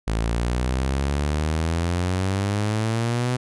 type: exponential sweep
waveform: sawtooth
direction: up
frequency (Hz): 54 to 126.6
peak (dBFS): -17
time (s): 0.07-3.37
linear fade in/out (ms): 10
effects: resampled to 24000 Hz

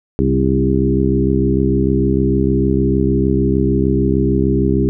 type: harmonic tone with a mistuned harmonic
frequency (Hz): 66.6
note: C2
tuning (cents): +31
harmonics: 1 / 2 / 3 / 4 / 5 / 6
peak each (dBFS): -19 / -19 / -19 / -19 / -19 / -19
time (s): 0.19-4.89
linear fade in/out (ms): 0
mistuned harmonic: 3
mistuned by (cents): -31
effects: none

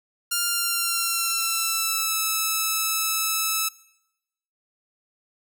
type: tone with pitch glide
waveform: 5% pulse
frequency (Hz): 1400 to 1306.2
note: F6 to E6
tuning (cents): +4 to -16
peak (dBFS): -11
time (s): 0.31-3.69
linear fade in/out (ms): 10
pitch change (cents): -120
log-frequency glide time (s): 0.44-2.18
effects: noise-tail reverb RT60 0.9 s tail -23 dB re dry

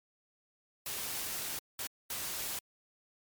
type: noise bursts at uneven times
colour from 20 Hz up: white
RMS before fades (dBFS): -38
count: 3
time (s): 0.86-1.59 / 1.79-1.87 / 2.1-2.59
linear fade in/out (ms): 2
effects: MP3 96 kbps

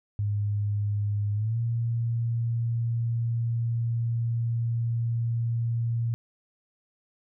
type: tone with pitch glide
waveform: sine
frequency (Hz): 103.2 to 116.51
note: G#2 to A#2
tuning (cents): -10 to 0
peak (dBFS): -24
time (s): 0.19-6.14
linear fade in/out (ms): 0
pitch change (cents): +210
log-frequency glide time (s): 1.34-1.58
effects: none

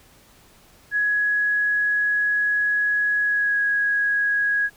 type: tone with pitch glide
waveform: sine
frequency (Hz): 1675 to 1657.7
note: G#6 to G#6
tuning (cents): +14 to -4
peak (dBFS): -18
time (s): 0.91-4.7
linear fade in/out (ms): 50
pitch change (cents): -18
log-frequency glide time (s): 3.22-3.6
effects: pink hiss -53 dBFS RMS until 4.76 s

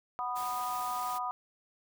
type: harmonic tone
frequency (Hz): 246.9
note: B3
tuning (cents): 0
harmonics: 3 / 4 / 5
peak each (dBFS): -37 / -36 / -36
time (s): 0.19-1.31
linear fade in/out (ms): 0
type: noise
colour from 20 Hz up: white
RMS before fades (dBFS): -45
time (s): 0.35-1.19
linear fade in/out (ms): 20
effects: none

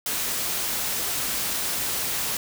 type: noise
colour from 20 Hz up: white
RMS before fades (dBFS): -27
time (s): 0.06-2.37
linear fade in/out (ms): 2
effects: none

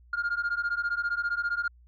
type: beating tone pair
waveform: sine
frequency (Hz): 1405 / 1420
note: F6 / F6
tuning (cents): +10 / +28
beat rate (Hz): 15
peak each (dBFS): -28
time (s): 0.13-1.68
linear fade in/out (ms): 5
effects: tanh soft clip ceiling -23 dBFS + added 60 Hz sine -53 dBFS peak until 1.87 s

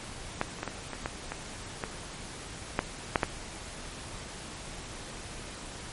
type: clicks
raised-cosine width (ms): 0.5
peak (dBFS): -11 / -27 / -17 / -18 / -21 / -15 / -18 / -16 / -9 / -7 / -9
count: 11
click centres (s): 0.414 / 0.587 / 0.631 / 0.677 / 0.933 / 1.059 / 1.32 / 1.838 / 2.791 / 3.158 / 3.232
effects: pink hiss -42 dBFS RMS until 5.92 s + MP3 48 kbps

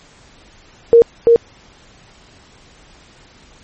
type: tone with echo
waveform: sine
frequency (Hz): 466.2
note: A#4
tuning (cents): 0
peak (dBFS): -3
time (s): 0.93-1.02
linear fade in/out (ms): 0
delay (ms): 340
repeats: 1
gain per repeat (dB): -2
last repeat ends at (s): 1.36
effects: pink hiss -46 dBFS RMS until 3.63 s + MP3 32 kbps

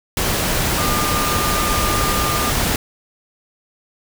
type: tone in noise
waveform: sine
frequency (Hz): 1205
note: D6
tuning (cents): +44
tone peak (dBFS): -22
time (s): 0.78-2.5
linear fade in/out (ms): 2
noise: pink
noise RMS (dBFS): -19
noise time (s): 0.17-2.76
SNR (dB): -6
effects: none

